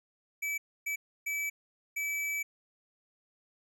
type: tone bursts at uneven times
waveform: square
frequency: 2302 Hz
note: D7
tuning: 35 cents flat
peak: -32 dBFS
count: 4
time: 0.42-0.58 / 0.86-0.96 / 1.26-1.5 / 1.96-2.43 s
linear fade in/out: 10 ms
effects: none